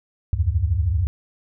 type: tone cluster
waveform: sine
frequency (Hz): 71.2 / 83.6 / 96.7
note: C#2 / E2 / G2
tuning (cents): +47 / +25 / -23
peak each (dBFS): -22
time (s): 0.33-1.07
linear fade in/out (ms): 0
effects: none